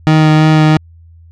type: tone with vibrato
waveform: 30% pulse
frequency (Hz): 155.56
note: D#3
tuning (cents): 0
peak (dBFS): -3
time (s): 0.07-0.77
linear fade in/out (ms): 0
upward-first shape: sine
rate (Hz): 3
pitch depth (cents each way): 11
effects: added 83 Hz sine -37 dBFS peak until 1.31 s + low-pass 4000 Hz 12 dB/octave